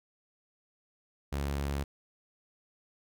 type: tone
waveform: sawtooth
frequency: 70.4 Hz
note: C#2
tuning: 27 cents sharp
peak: -27 dBFS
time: 1.32-1.84 s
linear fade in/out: 10 ms
effects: none